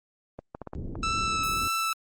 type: clicks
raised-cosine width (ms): 1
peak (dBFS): -22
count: 6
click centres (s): 0.39 / 0.549 / 0.617 / 0.673 / 0.734 / 0.955
type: low-pass noise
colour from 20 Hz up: pink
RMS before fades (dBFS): -36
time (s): 0.75-1.68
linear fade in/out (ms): 0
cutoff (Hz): 390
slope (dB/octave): 24
type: tone with vibrato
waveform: sawtooth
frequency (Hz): 1318.5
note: E6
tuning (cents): 0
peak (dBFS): -22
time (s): 1.03-1.93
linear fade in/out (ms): 2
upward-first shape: sine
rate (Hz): 1.8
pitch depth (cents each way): 12
effects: Opus 24 kbps